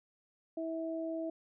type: tone pair together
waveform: sine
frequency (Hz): 325.5 / 651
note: E4 / E5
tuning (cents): -22 / -22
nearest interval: octave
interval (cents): 1200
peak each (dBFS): -37 / -38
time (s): 0.57-1.3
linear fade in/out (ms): 5
effects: none